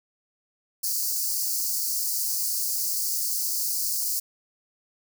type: high-pass noise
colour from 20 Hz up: white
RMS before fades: -27 dBFS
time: 0.83-4.2 s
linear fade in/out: 10 ms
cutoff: 4400 Hz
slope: 96 dB/octave
effects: none